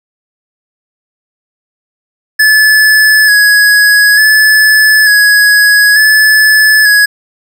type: tone with vibrato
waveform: square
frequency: 1700 Hz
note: G#6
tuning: 40 cents sharp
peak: -4 dBFS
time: 2.39-7.06 s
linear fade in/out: 10 ms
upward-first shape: square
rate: 0.56 Hz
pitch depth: 29 cents each way
effects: none